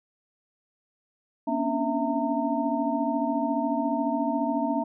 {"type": "tone cluster", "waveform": "sine", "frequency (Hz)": [237.3, 275, 289.2, 661, 914], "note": ["A#3", "C#4", "D4", "E5", "A#5"], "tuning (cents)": [31, -14, -27, 5, -34], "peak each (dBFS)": -30, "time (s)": [1.47, 4.84], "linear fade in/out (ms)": 10, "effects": []}